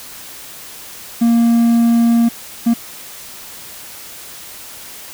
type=tone bursts at uneven times; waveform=triangle; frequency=233.1 Hz; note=A#3; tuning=in tune; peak=-7 dBFS; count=2; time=1.21-2.29 / 2.66-2.74 s; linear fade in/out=10 ms; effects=white hiss -34 dBFS RMS until 5.13 s